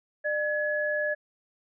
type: tone pair together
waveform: sine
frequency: 600 / 1695 Hz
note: D5 / G#6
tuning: +37 / +35 cents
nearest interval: octave + tritone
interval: 1798 cents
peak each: -28 dBFS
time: 0.24-1.15 s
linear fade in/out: 20 ms
effects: none